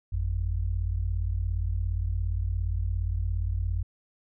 sine tone pair together, 50.93 / 88.2 Hz, G#1 / F2, -33 / +18 cents, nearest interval minor seventh, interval 951 cents, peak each -28 dBFS, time 0.12-3.83 s, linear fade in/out 10 ms, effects none

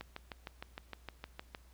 click train, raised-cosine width 0.3 ms, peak -26 dBFS, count 11, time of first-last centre 0.01-1.548 s, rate 6.5 Hz, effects added 60 Hz sine -58 dBFS peak until 1.73 s + pink hiss -67 dBFS RMS until 1.73 s

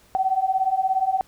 sine beating tone pair, 750 / 767 Hz, F#5 / G5, +23 / -38 cents, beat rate 17 Hz, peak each -23 / -21 dBFS, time 0.15-1.21 s, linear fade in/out 0 ms, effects pink hiss -56 dBFS RMS until 1.27 s

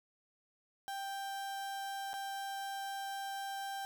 35% pulse tone with dropouts, 787 Hz, G5, 7 cents sharp, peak -37 dBFS, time 0.88-3.85 s, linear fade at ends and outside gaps 0 ms, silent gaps 2.132-2.139 s, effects none

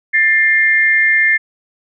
sine tone pair together, 1774.3 / 2110 Hz, A6 / C7, +14 / +14 cents, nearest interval minor third, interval 300 cents, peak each -12 dBFS, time 0.13-1.38 s, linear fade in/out 20 ms, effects none

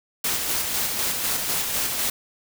white noise with tremolo, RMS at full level -24 dBFS, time 0.24-2.1 s, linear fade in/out 5 ms, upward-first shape square, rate 4 Hz, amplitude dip 30%, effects none

